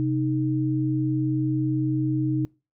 sine tone pair together, 130.59 / 310.3 Hz, C3 / D#4, -3 / -5 cents, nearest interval octave + minor third, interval 1498 cents, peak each -24 / -24 dBFS, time 0-2.45 s, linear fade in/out 0 ms, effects noise-tail reverb RT60 0.3 s tail -25 dB re dry

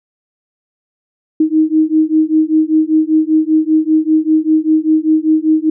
sine beating tone pair, 311.1 / 316.2 Hz, D#4 / D#4, 0 / +28 cents, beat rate 5.1 Hz, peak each -12 dBFS, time 1.4-5.7 s, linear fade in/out 5 ms, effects none

